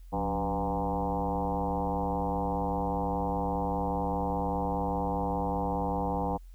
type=tone with frequency modulation; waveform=sine; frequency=493.9 Hz; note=B4; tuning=in tune; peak=-27 dBFS; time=0.12-6.38 s; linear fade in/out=20 ms; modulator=105 Hz; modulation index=4.2; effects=added 43 Hz sine -45 dBFS peak until 6.54 s + white hiss -69 dBFS RMS until 6.54 s